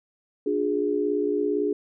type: chord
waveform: sine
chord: D diminished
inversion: none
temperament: equal with one note detuned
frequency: 293.7 / 357.6 / 415.3 Hz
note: D4 / F4 / Ab4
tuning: 0 / +41 / 0 cents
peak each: -27 / -29 / -24 dBFS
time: 0.46-1.73 s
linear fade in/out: 5 ms
effects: none